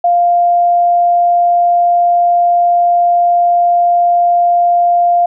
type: tone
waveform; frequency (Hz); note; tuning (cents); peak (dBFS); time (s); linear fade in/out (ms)
sine; 698.5; F5; 0; -7; 0.04-5.26; 5
effects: none